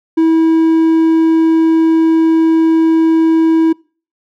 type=tone; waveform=triangle; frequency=324.2 Hz; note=E4; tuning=29 cents flat; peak=-5 dBFS; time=0.17-3.73 s; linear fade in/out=10 ms; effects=noise-tail reverb RT60 0.4 s tail -26 dB re dry